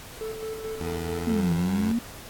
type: tone with tremolo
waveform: triangle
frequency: 440 Hz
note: A4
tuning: in tune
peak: -28 dBFS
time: 0.21-1.52 s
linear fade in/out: 0 ms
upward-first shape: square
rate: 4.6 Hz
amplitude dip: 45%
type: tone with pitch glide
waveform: 15% pulse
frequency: 82.41 to 90.91 Hz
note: E2 to F#2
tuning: 0 to -30 cents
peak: -24 dBFS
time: 0.8-1.92 s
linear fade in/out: 5 ms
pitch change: +170 cents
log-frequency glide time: 1.08-1.72 s
type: exponential two-way sweep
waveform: sine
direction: down then up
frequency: 239.8 to 164.4 to 239.8 Hz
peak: -22 dBFS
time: 1.27-1.99 s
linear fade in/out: 5 ms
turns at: 1.53 s
effects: pink hiss -43 dBFS RMS until 2.29 s + AAC 64 kbps